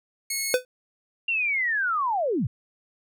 10% pulse tone, 2185 Hz, C#7, 26 cents flat, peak -17 dBFS, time 0.3-0.54 s, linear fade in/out 5 ms
square tone with exponential decay, 503 Hz, B4, 32 cents sharp, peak -14 dBFS, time 0.54-0.65 s, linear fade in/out 1 ms, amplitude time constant 22 ms
sine linear sweep, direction down, 2794 to 86.6 Hz, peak -22 dBFS, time 1.28-2.47 s, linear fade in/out 5 ms
effects none

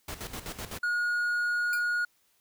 pink noise with tremolo, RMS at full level -37 dBFS, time 0.08-0.79 s, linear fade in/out 5 ms, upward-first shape square, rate 7.9 Hz, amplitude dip 70%
triangle tone, 1442 Hz, F#6, 45 cents flat, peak -24 dBFS, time 0.83-2.05 s, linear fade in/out 5 ms
5% pulse tone with exponential decay, 2395 Hz, D7, 33 cents sharp, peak -24 dBFS, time 1.73-1.87 s, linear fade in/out 1 ms, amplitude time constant 29 ms
effects white hiss -69 dBFS RMS until 2.4 s

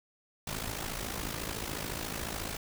pink noise with amplitude modulation, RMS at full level -34 dBFS, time 0.47-2.57 s, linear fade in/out 5 ms, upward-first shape sine, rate 54 Hz, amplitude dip 70%, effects none

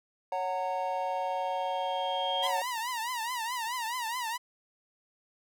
triangle chord, F# major, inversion second, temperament equal with one note detuned, 554.4 / 740 / 919.5 Hz, C#5 / F#5 / A#5, 0 / 0 / -24 cents, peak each -33 / -31 / -32 dBFS, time 0.32-2.62 s, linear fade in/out 2 ms
sine tone with exponential growth, 3222 Hz, G7, 47 cents sharp, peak -29 dBFS, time 0.58-2.47 s, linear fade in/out 1 ms, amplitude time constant 410 ms
sawtooth tone with vibrato, 950 Hz, A#5, 33 cents sharp, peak -28 dBFS, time 2.42-4.38 s, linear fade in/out 20 ms, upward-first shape triangle, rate 4.7 Hz, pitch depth 150 cents each way
effects none

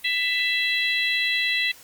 harmonic tone, 664 Hz, E5, 12 cents sharp, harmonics 3 / 4 / 5 / 6, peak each -24 / -26 / -28 / -28 dBFS, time 0.04-1.72 s, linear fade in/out 10 ms, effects white hiss -48 dBFS RMS until 1.83 s + Opus 32 kbps

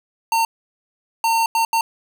square tone bursts at uneven times, 910 Hz, A#5, 42 cents flat, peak -16 dBFS, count 4, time 0.32-0.45 / 1.24-1.46 / 1.55-1.65 / 1.73-1.81 s, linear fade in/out 2 ms, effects none

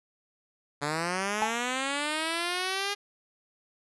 5% pulse linear sweep, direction up, 141.5 to 409.4 Hz, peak -17 dBFS, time 0.81-2.95 s, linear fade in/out 20 ms
triangle tone with exponential decay, 850 Hz, G#5, 40 cents sharp, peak -19 dBFS, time 1.42-1.59 s, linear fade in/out 0 ms, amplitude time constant 36 ms
effects resampled to 24000 Hz

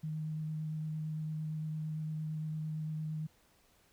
sine tone with vibrato, 155.56 Hz, D#3, in tune, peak -35 dBFS, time 0.03-3.27 s, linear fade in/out 10 ms, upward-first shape sine, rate 8.8 Hz, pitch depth 12 cents each way, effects pink hiss -68 dBFS RMS until 3.92 s

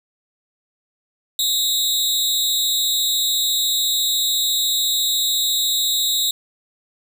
sawtooth tone with amplitude modulation, 3800 Hz, A#7, 33 cents sharp, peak -10 dBFS, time 1.39-6.31 s, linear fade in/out 2 ms, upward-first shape sine, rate 234 Hz, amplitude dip 95%, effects none

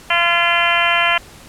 harmonic tone, 343.1 Hz, F4, 31 cents flat, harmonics 2 / 3 / 4 / 5 / 6 / 7 / 8 / 9, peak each -21 / -21 / -21 / -21 / -21 / -21 / -21 / -21 dBFS, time 0.1-1.18 s, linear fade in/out 5 ms, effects pink hiss -41 dBFS RMS until 1.48 s + low-pass 12000 Hz 12 dB/octave

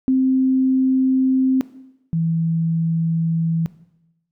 sine tone pair in turn, 261.6 / 164.29 Hz, C4 / E3, 0 / -6 cents, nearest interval minor sixth, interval 806 cents, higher first, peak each -13 / -17 dBFS, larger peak first, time 0.08-1.61 / 2.13-3.66 s, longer neither, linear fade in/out 0 ms, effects noise-tail reverb RT60 0.9 s tail -17 dB re dry

